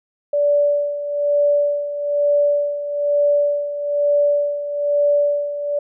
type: tone with tremolo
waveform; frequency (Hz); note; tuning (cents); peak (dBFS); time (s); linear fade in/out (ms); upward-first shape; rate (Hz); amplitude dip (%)
sine; 580; D5; -22; -12; 0.33-5.79; 5; sine; 1.1; 70
effects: none